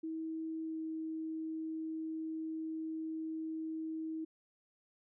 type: tone with pitch glide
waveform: sine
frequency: 321.1 to 318.9 Hz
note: E4 to D#4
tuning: -45 to +43 cents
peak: -37 dBFS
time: 0.03-4.25 s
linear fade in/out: 10 ms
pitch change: -12 cents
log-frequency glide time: 0.62-0.78 s
effects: none